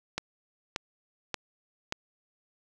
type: click train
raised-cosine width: 0.2 ms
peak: -13 dBFS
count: 4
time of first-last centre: 0.18-1.924 s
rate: 1.72 Hz
effects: none